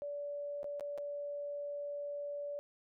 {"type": "tone with dropouts", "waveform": "sine", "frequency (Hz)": 577, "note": "D5", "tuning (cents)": -31, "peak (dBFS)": -38, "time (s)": [0.02, 2.59], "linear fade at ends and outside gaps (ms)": 0, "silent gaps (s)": [[0.631, 0.643], [0.797, 0.808], [0.977, 0.983]], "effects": []}